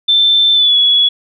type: tone with pitch glide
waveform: sine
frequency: 3547 to 3381 Hz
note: A7 to G#7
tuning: +13 to +30 cents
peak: -7 dBFS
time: 0.08-1.09 s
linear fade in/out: 10 ms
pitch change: -83 cents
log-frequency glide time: 0.54-0.76 s
effects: none